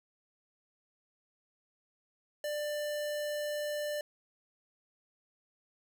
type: tone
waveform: square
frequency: 593 Hz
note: D5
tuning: 17 cents sharp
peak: -34 dBFS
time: 2.44-4.01 s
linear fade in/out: 2 ms
effects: none